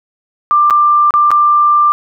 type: tone with dropouts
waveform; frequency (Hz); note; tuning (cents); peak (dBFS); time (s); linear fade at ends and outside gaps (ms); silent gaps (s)
sine; 1186; D6; +17; -6; 0.51-1.92; 0; 0.7-0.707 / 1.107-1.139 / 1.306-1.315
effects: none